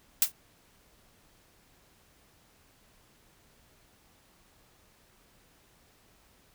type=noise with exponential decay; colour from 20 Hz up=blue; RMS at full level=-18 dBFS; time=0.22-0.32 s; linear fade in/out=2 ms; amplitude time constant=21 ms; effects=pink hiss -63 dBFS RMS until 6.54 s